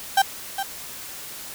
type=tone with echo; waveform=35% pulse; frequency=784 Hz; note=G5; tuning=in tune; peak=-12 dBFS; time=0.17-0.22 s; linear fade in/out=5 ms; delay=410 ms; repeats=1; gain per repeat=-10 dB; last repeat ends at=0.63 s; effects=white hiss -37 dBFS RMS until 1.54 s